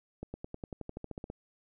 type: accelerating click train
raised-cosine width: 2 ms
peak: -26 dBFS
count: 14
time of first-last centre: 0.23-1.301 s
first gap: 110 ms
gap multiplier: 0.95
effects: none